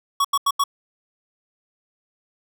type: tone bursts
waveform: square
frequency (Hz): 1119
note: C#6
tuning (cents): +16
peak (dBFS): -17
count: 4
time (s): 0.2-0.639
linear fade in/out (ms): 5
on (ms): 46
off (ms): 85
effects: none